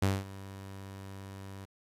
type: tone with ADSR envelope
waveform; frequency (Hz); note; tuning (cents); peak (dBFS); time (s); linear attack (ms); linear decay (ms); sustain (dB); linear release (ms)
sawtooth; 97.3; G2; -12; -20; 0.02-1.66; 8; 210; -19; 21
effects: resampled to 32000 Hz + 10-bit